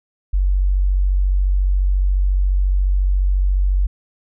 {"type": "tone", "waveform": "sine", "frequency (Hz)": 47.13, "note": "F#1", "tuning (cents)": 33, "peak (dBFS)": -13, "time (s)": [0.33, 3.87], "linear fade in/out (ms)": 10, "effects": []}